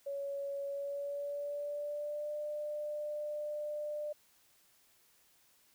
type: tone with pitch glide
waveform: sine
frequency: 560 to 596.7 Hz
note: C#5 to D5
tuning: +18 to +27 cents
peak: -36 dBFS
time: 0.06-4.13 s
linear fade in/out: 10 ms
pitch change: +109 cents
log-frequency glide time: 0.67-2.33 s
effects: white hiss -68 dBFS RMS until 5.74 s